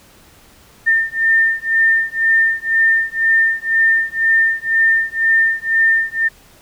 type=beating tone pair; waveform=sine; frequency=1805 / 1807 Hz; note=A6 / A6; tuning=+44 / +46 cents; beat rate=2 Hz; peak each=-15 dBFS; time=0.86-6.29 s; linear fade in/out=20 ms; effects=pink hiss -47 dBFS RMS until 6.61 s